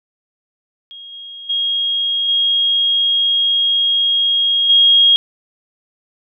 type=tone with level steps; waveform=sine; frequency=3268 Hz; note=G#7; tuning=29 cents flat; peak=-32 / -30 / -15 / -12 / -7 dBFS; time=0.91-5.16 s; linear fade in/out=0 ms; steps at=1.12 / 1.49 / 2.28 / 4.69 s; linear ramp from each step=10 ms; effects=none